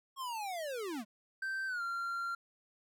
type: linear sweep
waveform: square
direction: down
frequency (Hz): 1100 to 196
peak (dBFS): -38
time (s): 0.16-1.05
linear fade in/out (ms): 50
type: tone with pitch glide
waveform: triangle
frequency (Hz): 1558 to 1380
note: G6 to F6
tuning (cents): -11 to -21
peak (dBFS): -33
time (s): 1.42-2.35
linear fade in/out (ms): 5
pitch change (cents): -210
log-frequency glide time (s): 1.67-1.82
effects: none